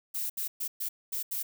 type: noise bursts at uneven times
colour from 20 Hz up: violet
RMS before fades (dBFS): -33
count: 6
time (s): 0.14-0.3 / 0.37-0.48 / 0.6-0.68 / 0.8-0.89 / 1.12-1.23 / 1.31-1.43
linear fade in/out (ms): 10
effects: none